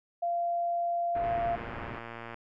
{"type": "tone", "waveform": "sine", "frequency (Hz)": 690, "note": "F5", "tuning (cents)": -21, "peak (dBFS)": -27, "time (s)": [0.22, 1.56], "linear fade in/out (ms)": 10}
{"type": "low-pass noise", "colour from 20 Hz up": "pink", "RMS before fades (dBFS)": -41, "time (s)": [1.15, 1.99], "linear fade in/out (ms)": 2, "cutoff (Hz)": 2100, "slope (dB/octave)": 24}
{"type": "click train", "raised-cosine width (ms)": 0.5, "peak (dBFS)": -26, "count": 129, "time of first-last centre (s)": [1.24, 2.343], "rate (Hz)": 116}
{"effects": []}